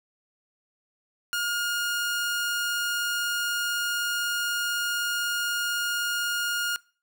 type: tone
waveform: sawtooth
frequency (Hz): 1423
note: F6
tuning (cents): +32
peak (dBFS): -22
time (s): 1.33-6.76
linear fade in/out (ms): 0
effects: noise-tail reverb RT60 0.4 s tail -24 dB re dry